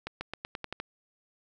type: accelerating click train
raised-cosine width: 0.3 ms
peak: -19 dBFS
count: 8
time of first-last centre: 0.07-0.8 s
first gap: 140 ms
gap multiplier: 0.9
effects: none